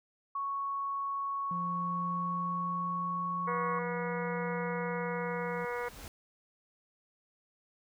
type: tone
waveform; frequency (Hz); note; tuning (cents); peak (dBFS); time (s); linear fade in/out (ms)
sine; 1108.7; C#6; 0; -32; 0.35-3.79; 5
type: tone with tremolo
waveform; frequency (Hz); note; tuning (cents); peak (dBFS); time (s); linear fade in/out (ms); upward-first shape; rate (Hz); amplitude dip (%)
triangle; 174.61; F3; 0; -34; 1.51-5.65; 2; triangle; 0.42; 35
type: harmonic tone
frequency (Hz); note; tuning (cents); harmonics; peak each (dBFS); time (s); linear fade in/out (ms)
242.2; B3; -34; 2 / 3 / 4 / 5 / 6 / 7 / 8 / 9; -36 / -47 / -40 / -44 / -43 / -49 / -46 / -45; 3.47-5.89; 10
type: noise with exponential growth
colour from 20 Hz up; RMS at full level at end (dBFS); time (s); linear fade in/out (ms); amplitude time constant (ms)
pink; -46; 4.88-6.08; 1; 260
effects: none